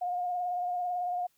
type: tone with vibrato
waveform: sine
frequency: 715 Hz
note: F5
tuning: 41 cents sharp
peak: -29 dBFS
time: 0.01-1.27 s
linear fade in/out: 10 ms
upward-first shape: sine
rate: 18 Hz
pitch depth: 26 cents each way
effects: white hiss -71 dBFS RMS until 1.37 s